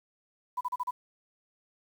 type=tone bursts; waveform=sine; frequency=992 Hz; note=B5; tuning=7 cents sharp; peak=-28 dBFS; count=5; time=0.57-0.91 s; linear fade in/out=10 ms; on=40 ms; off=35 ms; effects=9-bit